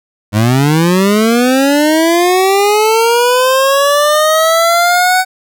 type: linear sweep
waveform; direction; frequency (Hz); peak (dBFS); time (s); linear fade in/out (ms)
25% pulse; up; 100.6 to 751; -4; 0.32-5.25; 50
effects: none